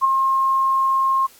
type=tone with ADSR envelope; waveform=sine; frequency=1069 Hz; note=C6; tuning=37 cents sharp; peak=-10 dBFS; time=0.01-1.27 s; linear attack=36 ms; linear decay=9 ms; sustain=-5 dB; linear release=15 ms; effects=white hiss -49 dBFS RMS until 1.39 s + AAC 64 kbps